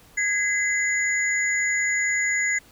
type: tone cluster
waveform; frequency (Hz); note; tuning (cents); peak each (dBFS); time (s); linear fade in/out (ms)
sine; 1662 / 2039 / 6890; G#6 / C7 / A8; +1 / -45 / -37; -28 / -22 / -28; 0.17-2.59; 10
effects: pink hiss -53 dBFS RMS until 2.71 s